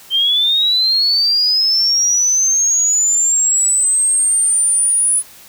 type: linear sweep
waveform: sine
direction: up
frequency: 3109 to 9956 Hz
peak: -11 dBFS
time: 0.1-5.23 s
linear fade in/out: 50 ms
effects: white hiss -41 dBFS RMS until 5.48 s